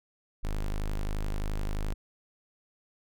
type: tone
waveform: square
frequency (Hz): 25.77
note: G#0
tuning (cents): -12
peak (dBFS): -29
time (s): 0.43-1.94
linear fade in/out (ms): 10
effects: none